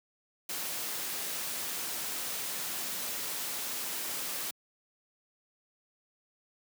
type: noise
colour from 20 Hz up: white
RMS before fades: -36 dBFS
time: 0.49-4.51 s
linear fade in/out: 5 ms
effects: high-pass 150 Hz 12 dB/octave